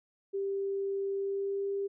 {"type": "tone with pitch glide", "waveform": "sine", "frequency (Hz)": [393.7, 397.1], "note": ["G4", "G4"], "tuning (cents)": [8, 22], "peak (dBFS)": -30, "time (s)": [0.33, 1.88], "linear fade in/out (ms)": 20, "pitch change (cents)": 14, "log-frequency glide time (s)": [1.15, 1.71], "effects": []}